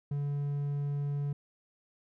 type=tone; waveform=triangle; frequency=143.3 Hz; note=D3; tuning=42 cents flat; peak=-28 dBFS; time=0.11-1.33 s; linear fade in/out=5 ms; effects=none